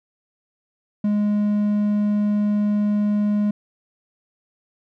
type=tone; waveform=triangle; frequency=207.7 Hz; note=G#3; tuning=in tune; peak=-15 dBFS; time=1.04-3.51 s; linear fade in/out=5 ms; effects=none